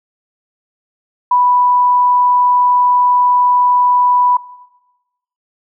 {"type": "tone", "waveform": "sine", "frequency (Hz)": 987, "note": "B5", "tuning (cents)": -1, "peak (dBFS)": -8, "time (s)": [1.31, 4.37], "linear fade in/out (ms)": 5, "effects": ["noise-tail reverb RT60 1.0 s tail -17 dB re dry"]}